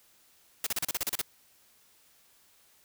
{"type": "noise bursts", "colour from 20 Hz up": "white", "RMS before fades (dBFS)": -30, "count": 10, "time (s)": [0.64, 1.215], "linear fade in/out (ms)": 2, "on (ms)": 26, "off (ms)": 35, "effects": ["white hiss -63 dBFS RMS until 2.84 s"]}